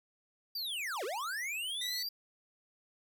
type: linear two-way sweep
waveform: square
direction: down then up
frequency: 4813 to 349.2 to 4813 Hz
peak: -36 dBFS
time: 0.55-2.09 s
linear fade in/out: 5 ms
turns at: 1.04 s
type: tone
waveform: 15% pulse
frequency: 1975.5 Hz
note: B6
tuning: in tune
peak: -33 dBFS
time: 1.81-2.03 s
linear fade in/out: 5 ms
effects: none